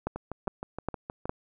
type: two click trains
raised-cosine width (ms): 1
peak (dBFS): -15 / -21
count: 4 / 8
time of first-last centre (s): 0.07-1.294 / 0.16-1.255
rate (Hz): 2.45 / 6.39
effects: none